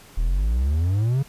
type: exponential sweep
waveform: triangle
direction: up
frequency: 36.71 to 141.9 Hz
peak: -16 dBFS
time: 0.17-1.23 s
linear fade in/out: 10 ms
effects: pink hiss -48 dBFS RMS until 1.28 s + resampled to 32000 Hz